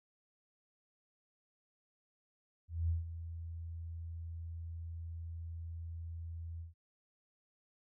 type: tone with ADSR envelope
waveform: sine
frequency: 83.2 Hz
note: E2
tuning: 17 cents sharp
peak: -29 dBFS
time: 2.68-6.74 s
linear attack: 210 ms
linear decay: 150 ms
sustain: -12 dB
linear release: 140 ms
effects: none